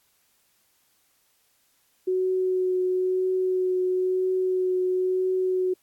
sine tone with vibrato, 370 Hz, F#4, in tune, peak -21 dBFS, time 2.07-5.74 s, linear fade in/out 10 ms, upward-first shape triangle, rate 1 Hz, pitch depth 14 cents each way, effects white hiss -66 dBFS RMS until 5.82 s + AAC 64 kbps

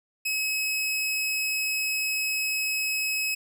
sawtooth tone, 2562 Hz, E7, 50 cents flat, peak -22 dBFS, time 0.25-3.35 s, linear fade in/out 10 ms, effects none

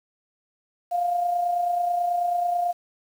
sine tone with amplitude modulation, 703 Hz, F5, 11 cents sharp, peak -19 dBFS, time 0.91-2.73 s, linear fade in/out 20 ms, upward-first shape sine, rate 29.2 Hz, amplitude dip 45%, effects 8-bit

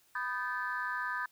sine tone cluster, 993 / 1229 / 1543 / 1739 Hz, B5 / D#6 / G6 / A6, +9 / -22 / -28 / -21 cents, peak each -38 / -39 / -37 / -37 dBFS, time 0.15-1.26 s, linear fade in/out 5 ms, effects tanh soft clip ceiling -25 dBFS + white hiss -67 dBFS RMS until 1.31 s

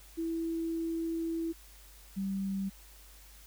sine tone pair in turn, 329.6 / 194.52 Hz, E4 / G3, 0 / -13 cents, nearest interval major sixth, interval 913 cents, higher first, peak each -31 / -31 dBFS, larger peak neither, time 0.17-1.53 / 2.16-2.7 s, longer first, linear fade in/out 20 ms, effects added 50 Hz sine -54 dBFS peak until 3.46 s + white hiss -57 dBFS RMS until 3.46 s

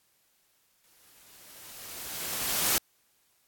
white noise with exponential growth, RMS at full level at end -24 dBFS, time 0.84-2.78 s, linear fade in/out 0 ms, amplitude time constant 420 ms, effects white hiss -69 dBFS RMS until 3.47 s + AAC 64 kbps

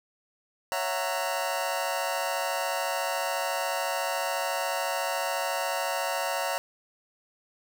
sawtooth chord, F# dominant seventh, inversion second, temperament just, 555 / 666 / 740 / 925 Hz, C#5 / E5 / F#5 / A#5, +2 / +18 / 0 / -14 cents, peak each -29 / -29 / -30 / -29 dBFS, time 0.72-6.58 s, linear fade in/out 0 ms, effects none

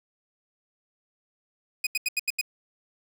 sawtooth tone bursts, 2489 Hz, D#7, in tune, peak -20 dBFS, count 6, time 1.84-2.413 s, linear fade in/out 5 ms, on 28 ms, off 81 ms, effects none

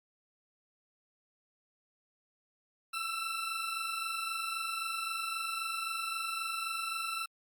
20% pulse tone pair together, 1318.5 / 1342.3 Hz, E6 / E6, 0 / +31 cents, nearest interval unison, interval 31 cents, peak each -34 / -31 dBFS, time 2.93-7.26 s, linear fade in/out 10 ms, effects Opus 48 kbps

